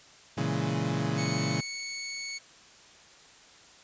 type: chord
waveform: 30% pulse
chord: A# half-diminished seventh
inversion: none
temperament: equal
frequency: 116.54 / 138.59 / 164.81 / 207.7 Hz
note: A#2 / C#3 / E3 / G#3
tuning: 0 / 0 / 0 / 0 cents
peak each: -31 / -29 / -30 / -33 dBFS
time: 0.37-1.61 s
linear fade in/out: 10 ms
type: tone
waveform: 15% pulse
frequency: 2217 Hz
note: C#7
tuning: in tune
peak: -28 dBFS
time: 1.17-2.39 s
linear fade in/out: 20 ms
effects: white hiss -54 dBFS RMS until 3.83 s + resampled to 16000 Hz